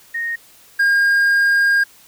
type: tone pair in turn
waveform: sine / triangle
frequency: 1857 / 1616.8 Hz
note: A#6 / G#6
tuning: -7 / -47 cents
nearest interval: major second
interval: 240 cents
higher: first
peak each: -20 / -10 dBFS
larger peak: second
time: 0.14-0.36 / 0.79-1.84 s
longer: second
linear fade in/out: 10 ms
effects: white hiss -48 dBFS RMS until 2.07 s